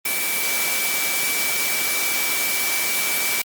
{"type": "tone in noise", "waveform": "sine", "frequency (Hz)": 2309, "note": "D7", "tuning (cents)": -30, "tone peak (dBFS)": -25, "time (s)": [0.05, 3.42], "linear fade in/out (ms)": 5, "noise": "white", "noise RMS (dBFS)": -23, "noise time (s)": [0.05, 3.42], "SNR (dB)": -5, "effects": ["high-pass 200 Hz 12 dB/octave", "Opus 24 kbps"]}